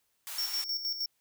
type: high-pass noise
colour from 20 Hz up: white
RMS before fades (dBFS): -40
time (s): 0.27-0.64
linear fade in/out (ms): 0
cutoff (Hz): 720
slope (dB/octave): 24
type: tone with tremolo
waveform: square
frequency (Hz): 5470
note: F8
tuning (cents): -37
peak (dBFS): -30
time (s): 0.38-1.06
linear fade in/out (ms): 5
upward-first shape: square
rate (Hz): 6.4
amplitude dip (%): 60
effects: white hiss -75 dBFS RMS until 1.2 s